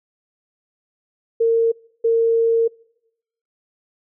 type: tone bursts at uneven times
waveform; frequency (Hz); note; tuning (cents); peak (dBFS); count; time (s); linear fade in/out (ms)
sine; 457.7; A#4; -32; -13; 2; 1.4-1.72 / 2.04-2.68; 10
effects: noise-tail reverb RT60 0.9 s tail -26 dB re dry